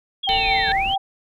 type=linear two-way sweep; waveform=sine; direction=down then up; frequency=3362 to 1570 to 3362 Hz; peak=-22 dBFS; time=0.23-0.96 s; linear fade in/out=10 ms; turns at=0.7 s
type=tone with tremolo; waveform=sine; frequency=779 Hz; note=G5; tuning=11 cents flat; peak=-18 dBFS; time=0.27-0.98 s; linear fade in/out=10 ms; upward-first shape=sine; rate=4.6 Hz; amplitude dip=45%
type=harmonic tone; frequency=450 Hz; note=A4; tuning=39 cents sharp; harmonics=1 / 2 / 4 / 5 / 6 / 7 / 8 / 9; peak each=-33 / -36 / -38 / -27 / -34 / -33 / -26 / -28 dBFS; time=0.29-0.72 s; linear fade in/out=0 ms
type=noise; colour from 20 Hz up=brown; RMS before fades=-33 dBFS; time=0.29-0.94 s; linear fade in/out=5 ms
effects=none